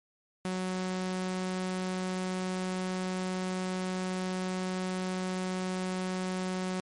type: tone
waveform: sawtooth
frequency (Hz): 185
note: F#3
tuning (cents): 0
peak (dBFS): -27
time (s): 0.45-6.8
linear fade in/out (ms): 0
effects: MP3 48 kbps